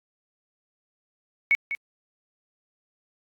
sine tone with echo, 2217 Hz, C#7, in tune, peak -16 dBFS, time 1.51-1.55 s, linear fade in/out 0 ms, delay 200 ms, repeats 1, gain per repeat -10 dB, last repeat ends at 1.75 s, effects AAC 64 kbps

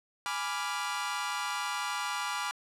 sawtooth chord, G# diminished seventh, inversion none, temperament equal, 830.6 / 987.8 / 1174.7 / 1396.9 Hz, G#5 / B5 / D6 / F6, 0 / 0 / 0 / 0 cents, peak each -35 / -33 / -33 / -34 dBFS, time 0.26-2.51 s, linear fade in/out 0 ms, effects low-pass 10000 Hz 12 dB/octave

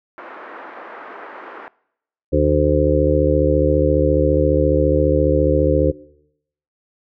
white band-pass noise, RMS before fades -36 dBFS, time 0.18-1.68 s, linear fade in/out 0 ms, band 300 to 1600 Hz, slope 24 dB/octave
harmonic tone, 74.6 Hz, D2, 28 cents sharp, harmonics 1 / 2 / 4 / 5 / 6 / 7, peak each -19 / -22 / -19 / -21 / -21 / -18 dBFS, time 2.32-5.92 s, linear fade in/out 20 ms
effects noise-tail reverb RT60 0.8 s tail -23 dB re dry

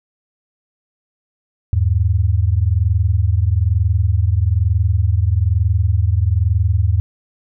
sine tone pair together, 81.2 / 102.3 Hz, E2 / G#2, -26 / -26 cents, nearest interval major third, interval 400 cents, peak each -15 / -15 dBFS, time 1.73-7 s, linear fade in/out 0 ms, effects none

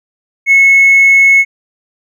triangle tone with hard clipping, 2191 Hz, C#7, 21 cents flat, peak -3 dBFS, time 0.46-1.45 s, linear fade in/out 50 ms, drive 2 dB, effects none

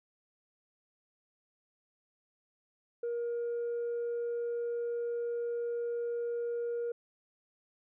sine tone, 472.9 Hz, A#4, 25 cents sharp, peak -30 dBFS, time 3.03-6.92 s, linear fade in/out 5 ms, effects tanh soft clip ceiling -30 dBFS

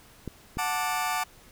clicks, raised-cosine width 3 ms, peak -20 dBFS, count 2, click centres 0.277 / 0.571 s
sawtooth chord, D major, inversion first, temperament just, 734.2 / 881 / 1174.7 Hz, F#5 / A5 / D6, -14 / +2 / 0 cents, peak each -27 dBFS, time 0.58-1.24 s, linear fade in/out 10 ms
effects pink hiss -54 dBFS RMS until 1.51 s

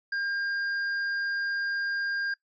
sine tone with hard clipping, 1606 Hz, G6, 41 cents sharp, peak -29 dBFS, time 0.12-2.34 s, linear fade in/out 5 ms, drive 6 dB, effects noise-tail reverb RT60 0.1 s tail -21 dB re dry + resampled to 16000 Hz

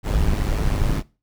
brown noise with amplitude modulation, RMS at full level -17 dBFS, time 0.03-1.03 s, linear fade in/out 50 ms, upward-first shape sine, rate 103 Hz, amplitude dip 65%, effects noise-tail reverb RT60 0.3 s tail -20 dB re dry

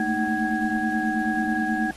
sine tone cluster, 217.1 / 226.4 / 310.2 / 757 / 1653 Hz, A3 / A3 / D#4 / F#5 / G#6, -23 / +50 / -5 / +39 / -9 cents, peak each -28 dBFS, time 0-1.91 s, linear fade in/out 2 ms, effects pink hiss -46 dBFS RMS until 1.96 s + AAC 32 kbps

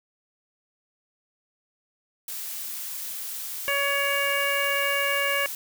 blue noise, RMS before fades -34 dBFS, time 2.28-5.55 s, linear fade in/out 2 ms
harmonic tone, 562 Hz, C#5, 24 cents sharp, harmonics 1 / 2 / 3 / 4 / 5, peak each -29 / -31 / -28 / -28 / -30 dBFS, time 3.68-5.46 s, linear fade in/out 0 ms
effects none

